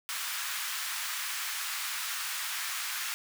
pink high-pass noise, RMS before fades -35 dBFS, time 0.09-3.14 s, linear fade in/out 0 ms, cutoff 1200 Hz, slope 24 dB/octave, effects none

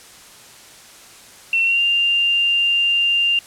sine tone with pitch glide, 2709 to 2792 Hz, E7 to F7, +47 to -1 cents, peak -14 dBFS, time 1.53-3.39 s, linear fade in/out 2 ms, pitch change +52 cents, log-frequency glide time 1.64-1.81 s, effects white hiss -43 dBFS RMS until 3.46 s + low-pass 10000 Hz 12 dB/octave

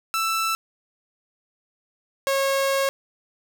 sawtooth tone pair in turn, 1326 / 545.7 Hz, E6 / C#5, +10 / -27 cents, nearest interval octave + minor third, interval 1537 cents, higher first, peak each -18 / -16 dBFS, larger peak second, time 0.14-0.55 / 2.27-2.89 s, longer second, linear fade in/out 0 ms, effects none

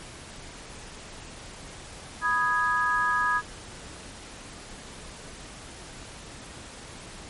sine chord, G# minor, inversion first, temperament equal, 987.8 / 1244.5 / 1661.2 Hz, B5 / D#6 / G#6, 0 / 0 / 0 cents, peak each -28 / -26 / -25 dBFS, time 2.21-3.42 s, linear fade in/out 50 ms, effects pink hiss -43 dBFS RMS until 7.29 s + MP3 48 kbps

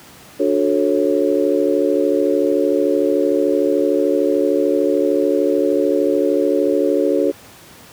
sine chord, D major seventh, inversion none, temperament just, 293.7 / 367.1 / 440.5 / 550.6 Hz, D4 / F#4 / A4 / C#5, 0 / -14 / +2 / -12 cents, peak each -19 dBFS, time 0.39-7.32 s, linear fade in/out 20 ms, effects pink hiss -42 dBFS RMS until 7.92 s + high-pass 100 Hz 12 dB/octave

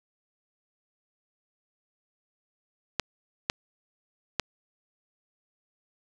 clicks, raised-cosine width 0.2 ms, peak -7 dBFS, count 3, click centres 2.997 / 3.499 / 4.397 s, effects none

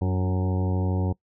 harmonic tone with a mistuned harmonic, 92.5 Hz, F#2, in tune, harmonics 1 / 2 / 3 / 4 / 5 / 6 / 8 / 9 / 10, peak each -23 / -29 / -33 / -35 / -37 / -39 / -41 / -42 / -43 dBFS, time 0.01-1.13 s, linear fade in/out 10 ms, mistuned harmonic 3, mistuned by +34 cents, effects noise-tail reverb RT60 0.1 s tail -22 dB re dry

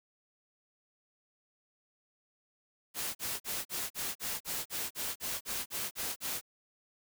white noise bursts, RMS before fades -36 dBFS, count 14, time 2.94-6.413 s, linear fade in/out 50 ms, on 210 ms, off 41 ms, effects none

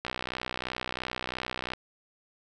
click train, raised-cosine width 0.3 ms, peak -16 dBFS, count 107, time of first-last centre 0.05-1.735 s, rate 62.9 Hz, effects none

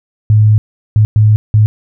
sine tone bursts at uneven times, 107.1 Hz, A2, 46 cents flat, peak -4 dBFS, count 4, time 0.3-0.58 / 0.96-1.05 / 1.16-1.36 / 1.54-1.66 s, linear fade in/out 0 ms, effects none

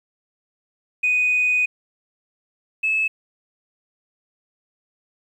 sine tone pair in turn, 2489 / 2600 Hz, D#7 / E7, 0 / -24 cents, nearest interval minor second, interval 76 cents, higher second, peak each -15 / -17 dBFS, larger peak first, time 1.03-1.66 / 2.83-3.08 s, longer first, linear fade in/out 10 ms, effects tanh soft clip ceiling -12 dBFS + 9-bit

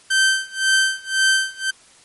sawtooth tone with tremolo, 1553 Hz, G6, 17 cents flat, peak -9 dBFS, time 0.1-1.71 s, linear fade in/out 10 ms, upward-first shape sine, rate 1.9 Hz, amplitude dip 95%, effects white hiss -50 dBFS RMS until 2.04 s + MP3 48 kbps

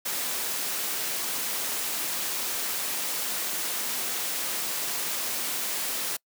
white noise, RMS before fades -30 dBFS, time 0.05-6.17 s, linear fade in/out 10 ms, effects noise-tail reverb RT60 0.1 s tail -26 dB re dry + high-pass 200 Hz 12 dB/octave

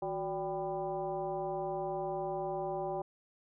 sine tone with frequency modulation, 577 Hz, D5, 31 cents flat, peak -33 dBFS, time 0.02-3.02 s, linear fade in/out 5 ms, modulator 208 Hz, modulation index 1.5, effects none

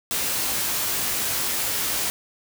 white noise with comb filter, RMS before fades -25 dBFS, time 0.11-2.1 s, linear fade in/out 0 ms, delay 19 ms, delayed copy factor +0.5, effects none

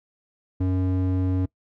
square tone with band-pass filter, 92.5 Hz, F#2, in tune, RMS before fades -23 dBFS, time 0.6-1.46 s, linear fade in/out 10 ms, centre 190 Hz, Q 5.6, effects noise-tail reverb RT60 0.1 s tail -22 dB re dry

